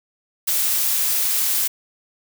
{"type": "noise", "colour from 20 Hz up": "blue", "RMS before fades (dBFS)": -20, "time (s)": [0.47, 1.68], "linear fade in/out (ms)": 10, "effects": []}